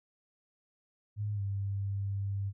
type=tone with pitch glide; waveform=sine; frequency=104.3 to 99.13 Hz; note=G#2 to G2; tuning=+8 to +20 cents; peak=-31 dBFS; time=1.16-2.53 s; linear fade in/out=50 ms; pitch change=-88 cents; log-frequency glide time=1.34-1.41 s; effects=none